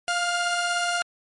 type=tone pair together; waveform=sawtooth; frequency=698.5 / 1413.6 Hz; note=F5 / F6; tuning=0 / +21 cents; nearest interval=octave; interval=1221 cents; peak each=-22 dBFS; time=0.08-1.02 s; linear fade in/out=0 ms; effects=MP3 48 kbps